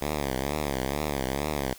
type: tone with vibrato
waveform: 5% pulse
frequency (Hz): 70.2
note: C#2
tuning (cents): +22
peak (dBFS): -16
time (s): 0.01-1.74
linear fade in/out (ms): 5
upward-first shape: triangle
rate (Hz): 2.2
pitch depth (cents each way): 170
effects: white hiss -49 dBFS RMS until 1.78 s